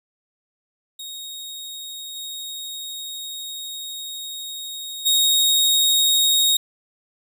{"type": "tone with level steps", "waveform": "sawtooth", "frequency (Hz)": 3752, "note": "A#7", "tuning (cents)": 11, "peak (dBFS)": [-29, -27, -12], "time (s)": [0.99, 6.57], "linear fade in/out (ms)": 5, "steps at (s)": [2.15, 5.05], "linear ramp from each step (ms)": 20, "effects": []}